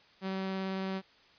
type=tone with vibrato; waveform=sawtooth; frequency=190.9 Hz; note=G3; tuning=46 cents flat; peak=-29 dBFS; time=0.21-1.02 s; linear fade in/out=50 ms; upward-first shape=triangle; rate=18 Hz; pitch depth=8 cents each way; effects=white hiss -61 dBFS RMS until 1.38 s + resampled to 11025 Hz